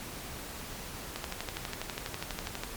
click train, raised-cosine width 0.2 ms, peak -17 dBFS, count 19, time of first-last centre 1.16-2.635 s, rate 12.2 Hz, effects pink hiss -42 dBFS RMS until 2.76 s + MP3 96 kbps

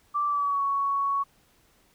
sine tone with pitch glide, 1170 to 1114.6 Hz, D6 to C#6, -7 to +9 cents, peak -23 dBFS, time 0.14-1.24 s, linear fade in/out 20 ms, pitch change -84 cents, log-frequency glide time 0.27-0.62 s, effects pink hiss -63 dBFS RMS until 1.94 s

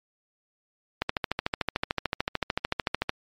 click train, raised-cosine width 0.3 ms, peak -9 dBFS, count 29, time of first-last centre 1.02-3.094 s, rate 13.5 Hz, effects MP3 64 kbps

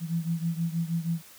sine beating tone pair, 164.81 / 171.11 Hz, E3 / F3, 0 / -35 cents, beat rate 6.3 Hz, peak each -28 / -31 dBFS, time 0-1.22 s, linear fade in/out 50 ms, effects white hiss -51 dBFS RMS until 1.38 s + high-pass 60 Hz 12 dB/octave

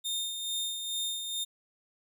sawtooth tone with tremolo, 3645 Hz, A#7, 40 cents flat, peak -27 dBFS, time 0.04-1.45 s, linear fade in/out 20 ms, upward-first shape sine, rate 2.3 Hz, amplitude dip 45%, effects none

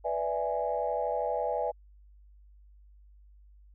sine chord, E dominant seventh, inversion second, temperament equal, 493.9 / 587.3 / 659.3 / 830.6 Hz, B4 / D5 / E5 / G#5, 0 / 0 / 0 / 0 cents, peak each -33 dBFS, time 0.04-1.72 s, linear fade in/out 20 ms, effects tanh soft clip ceiling -17 dBFS + added 50 Hz sine -53 dBFS peak until 3.74 s

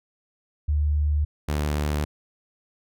sine / sawtooth tone pair in turn, 74.3 / 74.3 Hz, D2 / D2, +21 / +21 cents, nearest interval unison, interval 0 cents, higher neither, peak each -19 dBFS, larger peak neither, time 0.68-1.25 / 1.48-2.05 s, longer neither, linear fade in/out 10 ms, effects none

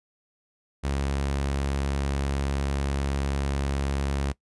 sawtooth tone, 69.3 Hz, C#2, in tune, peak -21 dBFS, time 0.83-4.33 s, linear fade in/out 20 ms, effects noise-tail reverb RT60 0.1 s tail -21 dB re dry + resampled to 24000 Hz

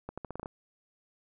accelerating click train, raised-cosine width 1 ms, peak -24 dBFS, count 8, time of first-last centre 0.09-0.459 s, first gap 86 ms, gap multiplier 0.83, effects none

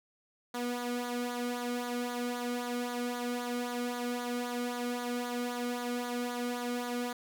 sawtooth tone with flanger, 243.4 Hz, B3, 25 cents flat, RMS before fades -35 dBFS, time 0.54-7.13 s, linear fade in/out 5 ms, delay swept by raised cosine 0.37 to 1.16 ms, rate 3.8 Hz, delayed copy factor -0.65, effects none

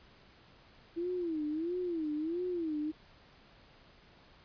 sine tone with vibrato, 329.6 Hz, E4, in tune, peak -32 dBFS, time 0.96-2.92 s, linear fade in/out 20 ms, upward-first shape sine, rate 1.5 Hz, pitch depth 170 cents each way, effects pink hiss -60 dBFS RMS until 4.44 s + resampled to 11025 Hz

